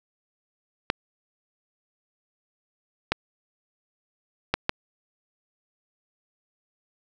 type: clicks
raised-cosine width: 0.3 ms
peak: -5 dBFS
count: 4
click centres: 0.901 / 3.12 / 4.54 / 4.694 s
effects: none